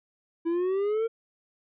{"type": "exponential sweep", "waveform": "triangle", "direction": "up", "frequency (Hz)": [328.6, 461.8], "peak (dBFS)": -22, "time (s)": [0.45, 1.08], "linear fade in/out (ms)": 20, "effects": ["resampled to 8000 Hz"]}